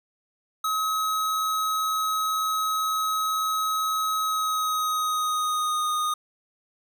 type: tone with pitch glide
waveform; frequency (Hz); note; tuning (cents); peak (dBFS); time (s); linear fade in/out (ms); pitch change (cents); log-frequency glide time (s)
square; 1277 to 1234.2; D#6 to D#6; +45 to -14; -24; 0.64-6.14; 5; -59; 4.18-5.89
effects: none